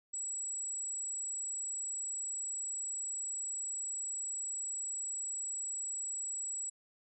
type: tone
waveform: sine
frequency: 7790 Hz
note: B8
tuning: 25 cents flat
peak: -36 dBFS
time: 0.13-6.7 s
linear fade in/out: 10 ms
effects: none